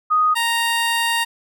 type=tone pair in turn; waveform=sine / 15% pulse; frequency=1244.5 / 930.1 Hz; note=D#6 / A#5; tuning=0 / -4 cents; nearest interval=perfect fourth; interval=504 cents; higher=first; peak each=-13 / -11 dBFS; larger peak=second; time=0.1-0.35 / 0.35-1.25 s; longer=second; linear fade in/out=20 ms; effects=none